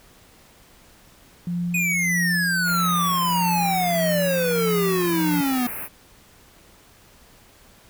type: tone with tremolo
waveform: sine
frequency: 174.61 Hz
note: F3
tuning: in tune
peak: -22 dBFS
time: 1.47-5.41 s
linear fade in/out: 2 ms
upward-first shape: sine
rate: 1.6 Hz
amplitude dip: 40%
type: exponential sweep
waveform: square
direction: down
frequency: 2508 to 242.6 Hz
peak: -21 dBFS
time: 1.74-5.67 s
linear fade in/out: 5 ms
type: band-stop noise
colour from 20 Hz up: white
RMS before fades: -32 dBFS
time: 2.64-5.89 s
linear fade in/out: 50 ms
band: 2700 to 10000 Hz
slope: 96 dB/octave
effects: pink hiss -52 dBFS RMS until 7.89 s